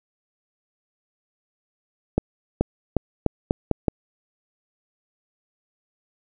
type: accelerating click train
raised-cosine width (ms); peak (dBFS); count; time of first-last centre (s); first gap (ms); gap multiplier
2; -5; 7; 2.18-3.882; 430; 0.83
effects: none